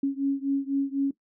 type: beating tone pair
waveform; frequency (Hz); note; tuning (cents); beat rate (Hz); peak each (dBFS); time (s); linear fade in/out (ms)
sine; 274.5 / 278.5; C#4 / C#4; -17 / +8; 4; -26 / -27; 0.03-1.11; 5
effects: noise-tail reverb RT60 0.1 s tail -17 dB re dry